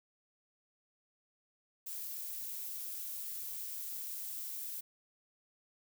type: noise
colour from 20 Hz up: violet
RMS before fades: -42 dBFS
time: 1.86-4.81 s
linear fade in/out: 10 ms
effects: none